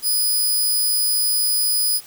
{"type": "tone", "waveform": "5% pulse", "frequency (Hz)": 4978, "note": "D#8", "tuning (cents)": 0, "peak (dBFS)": -10, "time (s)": [0.02, 2.01], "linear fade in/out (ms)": 50, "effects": ["white hiss -44 dBFS RMS until 2.06 s"]}